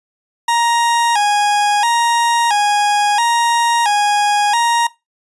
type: tone with vibrato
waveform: 40% pulse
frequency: 880 Hz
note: A5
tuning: in tune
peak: -11 dBFS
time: 0.48-4.87 s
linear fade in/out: 5 ms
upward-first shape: square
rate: 0.74 Hz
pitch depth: 110 cents each way
effects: noise-tail reverb RT60 0.2 s tail -19 dB re dry + resampled to 24000 Hz